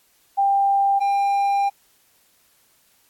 sine / triangle tone pair in turn, 793 / 798.5 Hz, G5 / G5, +20 / +32 cents, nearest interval unison, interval 12 cents, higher second, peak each -15 dBFS, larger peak neither, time 0.37-1 / 1-1.7 s, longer second, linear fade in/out 20 ms, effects white hiss -60 dBFS RMS until 3.09 s + AAC 64 kbps

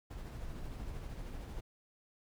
brown noise with tremolo, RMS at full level -42 dBFS, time 0.1-1.61 s, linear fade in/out 10 ms, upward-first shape sine, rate 13 Hz, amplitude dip 30%, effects none

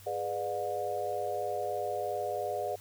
sine chord, G# diminished seventh, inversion none, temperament just, 415.3 / 498.4 / 598 / 717.6 Hz, G#4 / B4 / D5 / F5, 0 / +16 / +31 / +47 cents, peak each -38 / -38 / -36 / -35 dBFS, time 0.06-2.76 s, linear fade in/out 10 ms, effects added 98 Hz sine -53 dBFS peak until 2.8 s + white hiss -55 dBFS RMS until 2.8 s

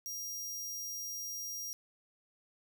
sawtooth tone, 5700 Hz, F8, 34 cents sharp, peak -36 dBFS, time 0.06-1.73 s, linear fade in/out 0 ms, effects none

